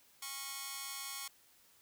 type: tone with amplitude modulation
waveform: 5% pulse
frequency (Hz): 1097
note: C#6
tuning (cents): -18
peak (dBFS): -25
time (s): 0.22-1.28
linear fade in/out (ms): 5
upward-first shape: sine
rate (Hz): 288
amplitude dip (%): 95
effects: white hiss -66 dBFS RMS until 1.81 s